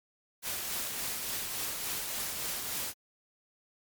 white noise with tremolo, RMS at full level -34 dBFS, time 0.42-2.94 s, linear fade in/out 50 ms, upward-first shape triangle, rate 3.5 Hz, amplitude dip 35%, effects MP3 96 kbps

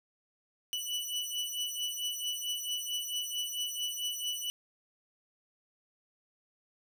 sawtooth beating tone pair, 2960 / 2964.5 Hz, F#7 / F#7, 0 / +3 cents, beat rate 4.5 Hz, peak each -33 / -34 dBFS, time 0.73-4.5 s, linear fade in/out 0 ms, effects none

